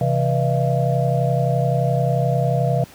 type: tone cluster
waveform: sine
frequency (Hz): 132.3 / 163.8 / 487.8 / 610 / 682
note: C3 / E3 / B4 / D#5 / F5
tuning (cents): +20 / -11 / -21 / -34 / -41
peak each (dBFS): -18 / -24 / -26 / -26 / -23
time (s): 0.01-2.84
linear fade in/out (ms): 2
effects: pink hiss -45 dBFS RMS until 2.94 s + high-pass 80 Hz 12 dB/octave